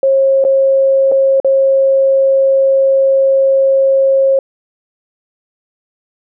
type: tone with dropouts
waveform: sine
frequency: 540 Hz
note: C#5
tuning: 45 cents flat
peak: -7 dBFS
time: 0.03-4.39 s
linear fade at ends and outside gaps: 2 ms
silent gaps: 0.441-0.449 / 1.116-1.12 / 1.401-1.446 s
effects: none